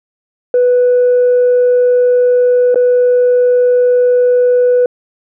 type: tone with dropouts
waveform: sine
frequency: 493.9 Hz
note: B4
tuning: in tune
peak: -5 dBFS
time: 0.54-4.86 s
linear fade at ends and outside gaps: 2 ms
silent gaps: 2.745-2.757 s
effects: tanh soft clip ceiling -4 dBFS